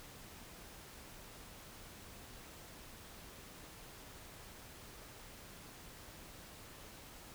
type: silence
effects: pink hiss -54 dBFS RMS until 7.34 s